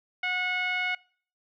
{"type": "tone with low-pass filter", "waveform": "10% pulse", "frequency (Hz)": 730, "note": "F#5", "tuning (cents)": -24, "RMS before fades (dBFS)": -29, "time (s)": [0.23, 0.95], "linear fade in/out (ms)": 5, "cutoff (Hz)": 2300, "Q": 3, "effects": ["noise-tail reverb RT60 0.5 s tail -24 dB re dry"]}